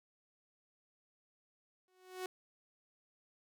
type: tone with exponential growth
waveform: sawtooth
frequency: 369.7 Hz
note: F#4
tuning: 1 cent flat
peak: -33 dBFS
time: 1.88-2.26 s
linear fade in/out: 1 ms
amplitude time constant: 81 ms
effects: none